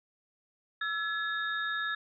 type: tone cluster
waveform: sine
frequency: 1327 / 1701 / 3699 Hz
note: E6 / G#6 / A#7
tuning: +11 / +41 / -14 cents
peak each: -36 / -32 / -39 dBFS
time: 0.81-1.95 s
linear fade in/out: 5 ms
effects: none